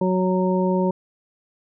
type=harmonic tone; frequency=185 Hz; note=F#3; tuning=in tune; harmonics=1 / 2 / 3 / 5; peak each=-20 / -23 / -25 / -27 dBFS; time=0.01-0.91 s; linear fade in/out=5 ms; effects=none